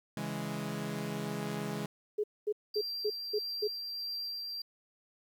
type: chord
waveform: sawtooth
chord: C# minor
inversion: none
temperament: equal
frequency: 138.59 / 164.81 / 207.7 Hz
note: C#3 / E3 / G#3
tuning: 0 / 0 / 0 cents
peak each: -37 / -36 / -34 dBFS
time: 0.17-1.86 s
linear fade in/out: 2 ms
type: tone bursts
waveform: sine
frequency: 420 Hz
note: G#4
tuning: 19 cents sharp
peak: -28 dBFS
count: 6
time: 2.18-3.678 s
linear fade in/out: 10 ms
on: 58 ms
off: 230 ms
type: tone with tremolo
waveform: triangle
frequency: 4723 Hz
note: D8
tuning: 9 cents sharp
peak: -34 dBFS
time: 2.74-4.62 s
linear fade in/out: 5 ms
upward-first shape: sine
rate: 1.6 Hz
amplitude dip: 25%
effects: 11-bit